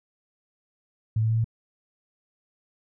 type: tone with pitch steps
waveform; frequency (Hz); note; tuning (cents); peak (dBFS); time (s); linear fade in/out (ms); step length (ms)
sine; 110 / 111.21 / 112.44 / 113.68; A2 / A2 / A2 / A#2; 0 / +19 / +38 / -43; -20; 1.16-1.444; 5; 71
effects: none